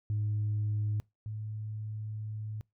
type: tone pair in turn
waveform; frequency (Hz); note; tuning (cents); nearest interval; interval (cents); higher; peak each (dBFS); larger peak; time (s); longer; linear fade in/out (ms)
sine; 105.4 / 107.49; G#2 / A2; +26 / -40; unison; 34; second; -27 / -35; first; 0.1-1 / 1.26-2.61; second; 0
effects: noise-tail reverb RT60 0.2 s tail -25 dB re dry + tanh soft clip ceiling -25 dBFS